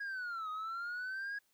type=linear two-way sweep; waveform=sine; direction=down then up; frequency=1661.2 to 1244.5 to 1661.2 Hz; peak=-35 dBFS; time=0-1.39 s; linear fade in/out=10 ms; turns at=0.5 s; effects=tanh soft clip ceiling -37 dBFS + white hiss -75 dBFS RMS until 1.53 s